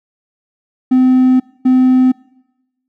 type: tone pair in turn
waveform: triangle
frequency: 256.4 / 256.4 Hz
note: C4 / C4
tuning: -35 / -35 cents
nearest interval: unison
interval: 0 cents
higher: neither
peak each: -4 dBFS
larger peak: neither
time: 0.91-1.4 / 1.65-2.12 s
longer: first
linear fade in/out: 10 ms
effects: noise-tail reverb RT60 1.0 s tail -25 dB re dry + tanh soft clip ceiling 0 dBFS